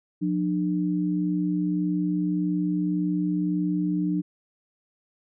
sine tone pair together, 178.56 / 300.3 Hz, F3 / D4, +39 / +39 cents, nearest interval major sixth, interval 900 cents, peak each -25 / -25 dBFS, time 0.21-4.22 s, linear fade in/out 20 ms, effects none

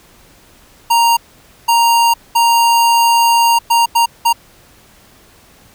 square tone bursts at uneven times, 932.3 Hz, A#5, in tune, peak -9 dBFS, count 6, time 0.9-1.17 / 1.68-2.14 / 2.35-3.59 / 3.7-3.86 / 3.95-4.06 / 4.25-4.33 s, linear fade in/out 10 ms, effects pink hiss -46 dBFS RMS until 5.74 s

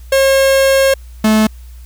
45% pulse tone pair in turn, 540 / 216.9 Hz, C#5 / A3, -45 / -25 cents, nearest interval octave + major third, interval 1580 cents, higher first, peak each -8 dBFS, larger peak neither, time 0.12-0.94 / 1.24-1.47 s, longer first, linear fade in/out 5 ms, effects added 60 Hz sine -31 dBFS peak until 1.85 s + white hiss -49 dBFS RMS until 1.85 s

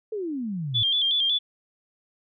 sine exponential sweep, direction down, 451 to 105.5 Hz, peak -27 dBFS, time 0.12-0.83 s, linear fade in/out 5 ms
sine tone with vibrato, 3322 Hz, G#7, in tune, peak -20 dBFS, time 0.74-1.39 s, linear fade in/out 20 ms, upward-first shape square, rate 5.4 Hz, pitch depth 67 cents each way
effects none

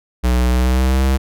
square tone with pitch glide, 61.74 to 66.17 Hz, B1 to C2, 0 to +20 cents, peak -13 dBFS, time 0.23-1.18 s, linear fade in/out 20 ms, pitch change +120 cents, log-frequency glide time 0.47-1.05 s, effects none

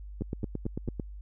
two click trains, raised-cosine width 3 ms, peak -19 / -22 dBFS, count 8 / 4, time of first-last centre 0.22-0.998 / 0.21-0.878 s, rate 9 / 4.49 Hz, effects added 50 Hz sine -40 dBFS peak until 1.21 s

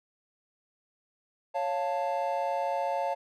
triangle chord, Db augmented, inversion none, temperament equal with one note detuned, 554.4 / 698.5 / 883.1 Hz, Db5 / F5 / A5, 0 / 0 / +6 cents, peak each -30 dBFS, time 1.54-3.15 s, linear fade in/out 20 ms, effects none

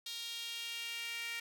sawtooth tone with high-pass filter sweep, 465.1 Hz, A#4, 4 cents flat, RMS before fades -42 dBFS, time 0.06-1.4 s, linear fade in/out 5 ms, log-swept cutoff 3700 to 2200 Hz, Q 3.1, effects 11-bit

